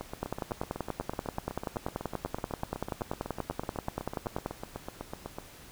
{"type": "two click trains", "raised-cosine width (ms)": 1, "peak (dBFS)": [-17, -22], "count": [45, 44], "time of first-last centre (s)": [[0.23, 4.461], [0.01, 5.385]], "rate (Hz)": [10.4, 8], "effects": ["pink hiss -51 dBFS RMS until 5.71 s"]}